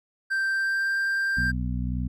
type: tone with pitch glide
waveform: triangle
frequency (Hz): 1568 to 1582.6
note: G6 to G6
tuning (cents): 0 to +16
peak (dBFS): -21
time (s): 0.3-1.52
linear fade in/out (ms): 20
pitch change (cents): +16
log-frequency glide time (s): 0.51-0.93
type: harmonic tone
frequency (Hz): 61.74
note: B1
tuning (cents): 0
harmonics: 1 / 2 / 3 / 4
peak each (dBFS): -28 / -31 / -33 / -34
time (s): 1.37-2.08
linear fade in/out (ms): 5
effects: none